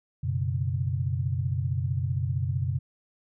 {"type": "chord", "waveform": "sine", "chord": "F# suspended fourth", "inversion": "none", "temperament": "just", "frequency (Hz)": [92.5, 123.33, 138.75], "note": ["F#2", "B2", "C#3"], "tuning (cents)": [0, -2, 2], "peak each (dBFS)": [-29, -29, -30], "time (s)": [0.23, 2.79], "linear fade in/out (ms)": 10, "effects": []}